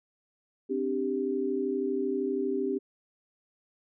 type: chord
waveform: sine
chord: C suspended second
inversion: none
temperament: just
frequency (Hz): 261.6 / 294.3 / 392.4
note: C4 / D4 / G4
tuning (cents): 0 / +4 / +2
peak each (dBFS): -32 / -34 / -29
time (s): 0.69-2.79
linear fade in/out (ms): 20
effects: none